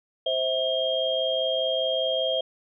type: tone cluster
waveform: sine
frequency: 524 / 649 / 3220 Hz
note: C5 / E5 / G7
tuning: +2 / -27 / +46 cents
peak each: -27 dBFS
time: 0.26-2.41 s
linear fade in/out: 5 ms
effects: none